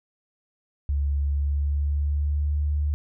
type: tone with pitch glide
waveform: sine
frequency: 71 to 73.72 Hz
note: C#2 to D2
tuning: +42 to +7 cents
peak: -21 dBFS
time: 0.89-2.94 s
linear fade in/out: 0 ms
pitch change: +65 cents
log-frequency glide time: 1.23-2.59 s
effects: none